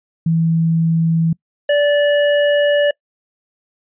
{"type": "tone pair in turn", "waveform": ["sine", "square"], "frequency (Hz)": [164.1, 581.6], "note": ["E3", "D5"], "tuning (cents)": [-8, -17], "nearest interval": "octave + minor seventh", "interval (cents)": 2191, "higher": "second", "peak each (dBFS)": [-12, -12], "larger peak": "neither", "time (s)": [[0.26, 1.33], [1.69, 2.91]], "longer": "second", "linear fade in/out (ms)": 5, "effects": ["noise-tail reverb RT60 0.1 s tail -25 dB re dry", "resampled to 8000 Hz"]}